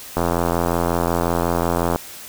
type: click train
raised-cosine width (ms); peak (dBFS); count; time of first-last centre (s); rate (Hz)
1; -5; 154; 0.17-1.959; 85.5
effects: white hiss -37 dBFS RMS until 2.28 s